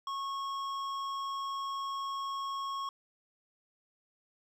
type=tone with hard clipping; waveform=sine; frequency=1096 Hz; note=C#6; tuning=20 cents flat; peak=-36 dBFS; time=0.07-2.89 s; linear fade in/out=2 ms; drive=10 dB; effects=none